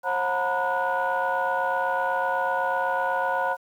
sine tone cluster, 537 / 727 / 916 / 984 / 1462 Hz, C5 / F#5 / A#5 / B5 / F#6, +45 / -31 / -31 / -7 / -21 cents, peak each -28 dBFS, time 0.03-3.57 s, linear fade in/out 50 ms, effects tanh soft clip ceiling -15 dBFS + 9-bit

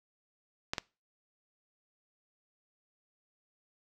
clicks, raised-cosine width 0.2 ms, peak -14 dBFS, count 2, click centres 0.735 / 0.782 s, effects noise-tail reverb RT60 0.3 s tail -23 dB re dry

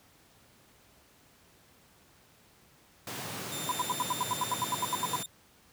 pink high-pass noise, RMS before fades -39 dBFS, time 3.07-5.23 s, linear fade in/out 2 ms, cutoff 100 Hz, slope 48 dB/octave
15% pulse tone with vibrato, 3604 Hz, A7, 41 cents sharp, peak -31 dBFS, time 3.52-5.26 s, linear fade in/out 2 ms, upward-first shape triangle, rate 14 Hz, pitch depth 16 cents each way
sine tone bursts, 996 Hz, B5, 14 cents sharp, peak -26 dBFS, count 15, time 3.69-5.158 s, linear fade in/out 2 ms, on 26 ms, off 77 ms
effects pink hiss -61 dBFS RMS until 5.72 s + high-pass 60 Hz 12 dB/octave

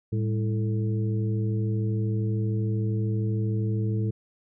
harmonic tone with a mistuned harmonic, 110 Hz, A2, in tune, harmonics 1 / 2 / 3 / 4, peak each -24 / -32 / -35 / -37 dBFS, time 0.12-4.11 s, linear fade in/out 10 ms, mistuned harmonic 2, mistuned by -140 cents, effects none

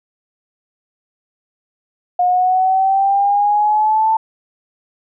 sine exponential sweep, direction up, 715 to 890 Hz, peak -11 dBFS, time 2.19-4.17 s, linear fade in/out 5 ms, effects none

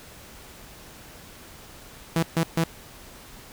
sawtooth tone bursts, 164.81 Hz, E3, in tune, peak -16 dBFS, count 3, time 2.16-2.638 s, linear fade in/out 2 ms, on 66 ms, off 140 ms, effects pink hiss -46 dBFS RMS until 3.52 s

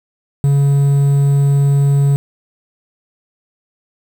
triangle tone with quantisation, 140.6 Hz, C#3, 25 cents sharp, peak -7 dBFS, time 0.44-2.16 s, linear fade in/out 0 ms, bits 6, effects none

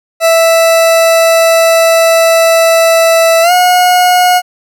40% pulse tone with pitch glide, 659.3 to 723.1 Hz, E5 to F#5, 0 to -40 cents, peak -4 dBFS, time 0.2-4.42 s, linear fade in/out 50 ms, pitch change +160 cents, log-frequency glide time 3.42-3.52 s, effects none

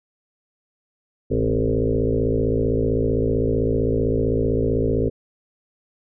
sine tone with frequency modulation, 261.6 Hz, C4, in tune, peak -17 dBFS, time 1.3-5.1 s, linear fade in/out 20 ms, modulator 55.6 Hz, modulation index 4.2, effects none

